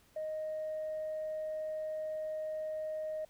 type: tone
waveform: sine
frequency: 622.3 Hz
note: D#5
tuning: in tune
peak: -34 dBFS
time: 0.16-3.25 s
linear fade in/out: 5 ms
effects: tanh soft clip ceiling -32 dBFS + pink hiss -66 dBFS RMS until 3.29 s